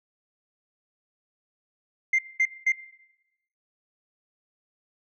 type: tone bursts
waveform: sine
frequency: 2093 Hz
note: C7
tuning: in tune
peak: -17 dBFS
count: 3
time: 2.13-2.721 s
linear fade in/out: 5 ms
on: 57 ms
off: 210 ms
effects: noise-tail reverb RT60 0.9 s tail -18 dB re dry + tanh soft clip ceiling -16 dBFS